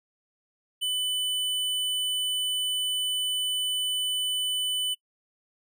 square tone, 3000 Hz, F#7, 23 cents sharp, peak -26 dBFS, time 0.81-4.95 s, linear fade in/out 20 ms, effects noise-tail reverb RT60 0.1 s tail -24 dB re dry

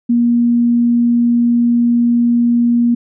sine tone, 237.7 Hz, A#3, 34 cents sharp, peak -9 dBFS, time 0.09-2.95 s, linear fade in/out 10 ms, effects none

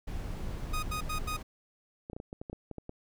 brown noise, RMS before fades -36 dBFS, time 0.07-1.43 s, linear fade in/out 10 ms
sawtooth tone bursts, 1244.5 Hz, D#6, in tune, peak -30 dBFS, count 4, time 0.73-1.37 s, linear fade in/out 10 ms, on 100 ms, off 80 ms
clicks, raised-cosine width 2 ms, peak -27 dBFS, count 11, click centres 2.099 / 2.132 / 2.165 / 2.201 / 2.329 / 2.415 / 2.498 / 2.53 / 2.713 / 2.783 / 2.894 s
effects none

